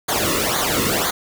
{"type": "noise with flanger", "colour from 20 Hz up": "pink", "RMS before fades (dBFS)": -20, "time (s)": [0.08, 1.11], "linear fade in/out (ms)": 10, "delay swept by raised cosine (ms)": [0.37, 1.31], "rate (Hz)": 2, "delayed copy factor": -0.85, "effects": []}